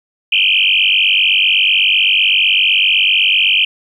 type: tone with frequency modulation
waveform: sine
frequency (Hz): 2794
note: F7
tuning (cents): 0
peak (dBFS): -9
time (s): 0.32-3.65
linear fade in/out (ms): 5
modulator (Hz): 47.9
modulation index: 7.9
effects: 8-bit